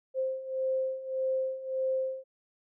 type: beating tone pair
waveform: sine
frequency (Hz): 523.3 / 525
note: C5 / C5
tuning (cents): 0 / +6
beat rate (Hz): 1.7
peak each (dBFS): -34 / -30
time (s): 0.14-2.24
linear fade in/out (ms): 50
effects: none